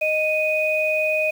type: tone pair together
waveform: sine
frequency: 620.7 / 2489 Hz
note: D#5 / D#7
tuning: -4 / 0 cents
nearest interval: 2 octaves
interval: 2404 cents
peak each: -21 dBFS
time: 0.01-1.31 s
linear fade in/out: 10 ms
effects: 7-bit